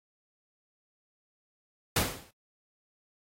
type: noise with exponential decay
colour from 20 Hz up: pink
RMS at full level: -22 dBFS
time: 1.96-2.31 s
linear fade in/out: 5 ms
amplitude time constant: 75 ms
effects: high-pass 60 Hz 12 dB/octave + AAC 48 kbps